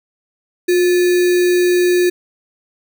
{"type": "tone with sample-and-hold", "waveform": "sine", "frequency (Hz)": 357.1, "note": "F4", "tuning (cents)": 39, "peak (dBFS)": -10, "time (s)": [0.68, 2.1], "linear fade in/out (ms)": 10, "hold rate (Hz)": 2100, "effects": []}